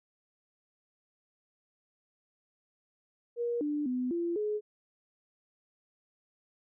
sine tone with pitch steps, 474.9 / 295.5 / 251.4 / 342 / 421.9 Hz, A#4 / D4 / B3 / F4 / G#4, +32 / +11 / +31 / -36 / +27 cents, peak -29 dBFS, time 3.36-4.61 s, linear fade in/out 50 ms, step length 250 ms, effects none

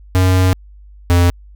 square tone pair in turn, 92.6 / 87.4 Hz, F#2 / F2, +2 / +2 cents, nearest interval minor second, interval 100 cents, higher first, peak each -10 / -9 dBFS, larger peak second, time 0.15-0.53 / 1.1-1.3 s, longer first, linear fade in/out 0 ms, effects added 50 Hz sine -37 dBFS peak until 1.55 s

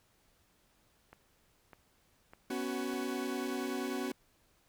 click train, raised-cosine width 0.5 ms, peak -36 dBFS, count 4, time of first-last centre 1.13-2.937 s, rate 1.66 Hz
40% pulse chord, B suspended second, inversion none, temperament equal with one note detuned, 246.9 / 277.2 / 372.8 Hz, B3 / C#4 / F#4, 0 / 0 / +13 cents, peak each -38 dBFS, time 2.5-4.12 s, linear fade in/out 5 ms
effects pink hiss -70 dBFS RMS until 4.68 s

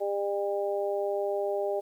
harmonic tone, 200.7 Hz, G3, 41 cents sharp, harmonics 2 / 3 / 4, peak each -30 / -30 / -36 dBFS, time 0-1.81 s, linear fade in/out 20 ms, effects 10-bit

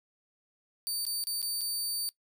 20% pulse tone with dropouts, 4600 Hz, D8, 37 cents flat, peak -25 dBFS, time 0.87-2.09 s, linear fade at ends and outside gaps 0 ms, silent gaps 1.052-1.066 / 1.239-1.27 / 1.417-1.427 / 1.61-1.614 s, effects noise-tail reverb RT60 0.1 s tail -19 dB re dry

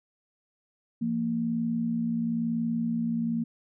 sine tone pair together, 170.5 / 231.5 Hz, F3 / A#3, -41 / -12 cents, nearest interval perfect fourth, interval 529 cents, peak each -33 / -26 dBFS, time 1.01-3.44 s, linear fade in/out 10 ms, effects none

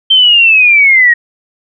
sine linear sweep, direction down, 3136 to 1864.7 Hz, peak -3 dBFS, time 0.1-1.14 s, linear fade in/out 10 ms, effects none

